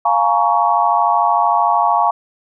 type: chord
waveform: sine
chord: Bb minor seventh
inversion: second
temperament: just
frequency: 699.2 / 839.1 / 932.3 / 1118.8 Hz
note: F5 / Ab5 / Bb5 / Db6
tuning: +2 / +18 / 0 / +16 cents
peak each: -17 dBFS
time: 0.05-2.11 s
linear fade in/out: 5 ms
effects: none

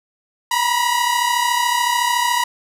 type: tone pair together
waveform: sawtooth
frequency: 950.2 / 984 Hz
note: A#5 / B5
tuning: +33 / -7 cents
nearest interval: minor second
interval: 60 cents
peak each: -15 dBFS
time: 0.51-2.44 s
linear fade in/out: 5 ms
effects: resampled to 32000 Hz + 8-bit

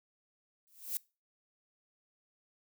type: noise with exponential growth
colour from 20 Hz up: violet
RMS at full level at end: -32 dBFS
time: 0.67-0.97 s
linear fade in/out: 0 ms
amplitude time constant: 65 ms
effects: noise-tail reverb RT60 0.3 s tail -23 dB re dry

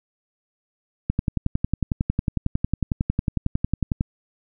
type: click train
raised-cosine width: 5 ms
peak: -8 dBFS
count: 33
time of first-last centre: 1.1-4.009 s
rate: 11 Hz
effects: none

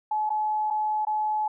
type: tone with dropouts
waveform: sine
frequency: 855 Hz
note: A5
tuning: 50 cents flat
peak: -23 dBFS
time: 0.11-1.48 s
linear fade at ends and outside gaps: 5 ms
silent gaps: 0.294-0.302 / 0.703-0.707 / 1.051-1.069 s
effects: none

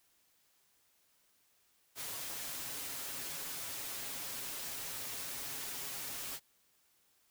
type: noise with comb filter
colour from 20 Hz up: white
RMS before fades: -42 dBFS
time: 1.95-6.4 s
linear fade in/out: 50 ms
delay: 7.3 ms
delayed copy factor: +0.5
effects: white hiss -72 dBFS RMS until 7.3 s

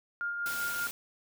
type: tone with tremolo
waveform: sine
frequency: 1409 Hz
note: F6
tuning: 15 cents sharp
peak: -30 dBFS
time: 0.21-0.87 s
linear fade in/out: 0 ms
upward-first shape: sine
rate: 5.2 Hz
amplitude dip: 35%
type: noise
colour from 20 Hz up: white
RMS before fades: -39 dBFS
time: 0.46-0.91 s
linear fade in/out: 0 ms
effects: none

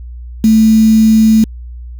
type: tone with quantisation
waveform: sine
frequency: 220 Hz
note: A3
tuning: in tune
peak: -4 dBFS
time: 0.44-1.44 s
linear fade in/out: 2 ms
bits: 4
effects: added 60 Hz sine -25 dBFS peak until 1.99 s

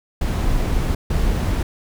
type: noise bursts at uneven times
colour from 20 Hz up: brown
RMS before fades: -19 dBFS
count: 2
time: 0.21-0.95 / 1.1-1.63 s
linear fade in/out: 5 ms
effects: none

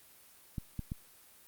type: clicks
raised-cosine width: 5 ms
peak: -24 dBFS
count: 3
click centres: 0.582 / 0.793 / 0.919 s
effects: white hiss -59 dBFS RMS until 1.47 s + Opus 32 kbps

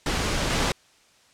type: noise with level steps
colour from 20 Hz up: pink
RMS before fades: -25 / -23 dBFS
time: 0.06-0.72 s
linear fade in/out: 2 ms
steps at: 0.5 s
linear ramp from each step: 2 ms
effects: white hiss -58 dBFS RMS until 1.33 s + low-pass 7000 Hz 12 dB/octave

